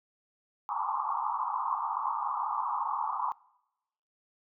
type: band-pass noise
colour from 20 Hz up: pink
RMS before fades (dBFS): -32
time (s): 0.69-3.32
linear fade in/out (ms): 0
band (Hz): 830 to 1200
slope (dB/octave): 96
effects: noise-tail reverb RT60 0.9 s tail -24 dB re dry